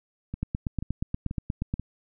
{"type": "two click trains", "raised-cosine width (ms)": 5, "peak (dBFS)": [-20, -15], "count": [4, 12], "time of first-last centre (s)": [[0.34, 1.796], [0.43, 1.74]], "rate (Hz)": [2.06, 8.4], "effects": []}